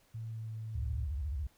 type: tone with pitch glide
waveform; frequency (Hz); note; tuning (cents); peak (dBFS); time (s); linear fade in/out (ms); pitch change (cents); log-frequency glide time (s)
sine; 112.3 to 110.43; A2 to A2; +36 to +7; -38; 0.14-1.05; 10; -29; 0.28-0.55
type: tone with vibrato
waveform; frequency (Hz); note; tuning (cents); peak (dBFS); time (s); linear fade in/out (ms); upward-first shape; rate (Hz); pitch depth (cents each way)
sine; 71; C#2; +42; -33; 0.75-1.47; 5; square; 14; 210
effects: pink hiss -68 dBFS RMS until 1.57 s